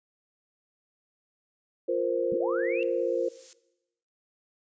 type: chord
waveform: sine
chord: F suspended fourth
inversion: none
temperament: equal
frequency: 349.2 / 466.2 / 523.3 Hz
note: F4 / Bb4 / C5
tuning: 0 / 0 / 0 cents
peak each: -30 / -29 / -28 dBFS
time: 1.88-3.29 s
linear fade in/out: 10 ms
type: linear sweep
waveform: sine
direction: up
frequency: 138.6 to 2784 Hz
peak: -34 dBFS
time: 2.32-2.83 s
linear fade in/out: 0 ms
type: noise with exponential growth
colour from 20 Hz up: violet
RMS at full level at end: -38 dBFS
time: 2.51-3.53 s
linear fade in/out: 1 ms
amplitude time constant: 220 ms
effects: noise-tail reverb RT60 0.9 s tail -19 dB re dry + resampled to 16000 Hz